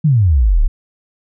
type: exponential sweep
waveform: sine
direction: down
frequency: 164.81 to 30.26 Hz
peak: -8 dBFS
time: 0.04-0.68 s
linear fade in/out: 10 ms
effects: none